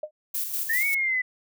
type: tone with exponential decay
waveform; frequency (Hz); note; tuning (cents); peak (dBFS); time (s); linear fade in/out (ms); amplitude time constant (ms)
sine; 610; D#5; -34; -25; 0.03-0.11; 5; 17
type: noise with tremolo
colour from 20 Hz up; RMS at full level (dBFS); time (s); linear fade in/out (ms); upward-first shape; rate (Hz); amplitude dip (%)
violet; -28; 0.34-0.95; 10; square; 5.1; 45
type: linear two-way sweep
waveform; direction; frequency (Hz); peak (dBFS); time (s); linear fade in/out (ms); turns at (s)
sine; up then down; 1760 to 2245 to 1986; -22; 0.69-1.22; 10; 0.86
effects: none